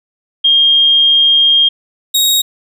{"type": "tone pair in turn", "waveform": ["sine", "sawtooth"], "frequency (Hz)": [3223, 3773], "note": ["G7", "A#7"], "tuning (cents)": [47, 20], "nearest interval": "minor third", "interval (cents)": 273, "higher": "second", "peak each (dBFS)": -6, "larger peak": "neither", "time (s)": [[0.44, 1.69], [2.14, 2.42]], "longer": "first", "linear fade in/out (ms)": 10, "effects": []}